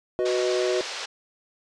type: chord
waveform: triangle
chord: B major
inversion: second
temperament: equal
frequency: 370 / 493.9 / 622.3 Hz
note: F#4 / B4 / D#5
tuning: 0 / 0 / 0 cents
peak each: -22 / -26 / -26 dBFS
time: 0.19-0.81 s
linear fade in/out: 0 ms
type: band-pass noise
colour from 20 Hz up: white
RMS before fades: -34 dBFS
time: 0.25-1.06 s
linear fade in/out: 10 ms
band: 430 to 5600 Hz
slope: 24 dB/octave
effects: resampled to 22050 Hz